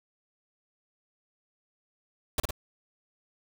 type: noise with echo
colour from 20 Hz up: pink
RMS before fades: -26 dBFS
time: 2.38-2.4 s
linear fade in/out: 2 ms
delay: 54 ms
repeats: 2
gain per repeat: -4 dB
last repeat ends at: 2.508 s
effects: none